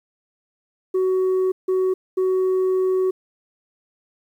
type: tone bursts at uneven times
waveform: sine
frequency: 373.9 Hz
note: F#4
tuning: 18 cents sharp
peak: -14 dBFS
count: 3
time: 0.94-1.52 / 1.68-1.94 / 2.17-3.11 s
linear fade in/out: 10 ms
effects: tanh soft clip ceiling -16 dBFS + 9-bit